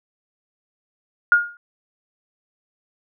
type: tone with exponential decay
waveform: sine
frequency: 1424 Hz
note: F6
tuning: 33 cents sharp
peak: -7 dBFS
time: 1.32-1.57 s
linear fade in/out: 1 ms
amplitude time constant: 54 ms
effects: none